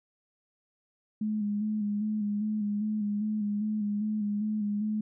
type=tone with vibrato; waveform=sine; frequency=210 Hz; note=G#3; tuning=19 cents sharp; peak=-27 dBFS; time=1.21-5.01 s; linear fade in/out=5 ms; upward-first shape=square; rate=2.5 Hz; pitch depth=32 cents each way; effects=none